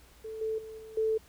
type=tone with level steps; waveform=sine; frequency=440 Hz; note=A4; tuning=in tune; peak=-37 / -29 / -41 / -44 / -25 dBFS; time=0.24-1.18 s; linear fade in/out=10 ms; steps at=0.41 / 0.58 / 0.78 / 0.97 s; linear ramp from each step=5 ms; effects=added 60 Hz sine -59 dBFS peak until 1.28 s + pink hiss -59 dBFS RMS until 1.28 s